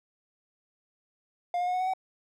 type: tone with pitch steps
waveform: triangle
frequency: 705 / 714.8 / 724.8 / 734.9 / 745.2 / 755.6 Hz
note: F5 / F5 / F#5 / F#5 / F#5 / F#5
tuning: +16 / +40 / -36 / -12 / +12 / +36 cents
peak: -24 dBFS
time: 1.54-1.936 s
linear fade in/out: 2 ms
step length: 66 ms
effects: none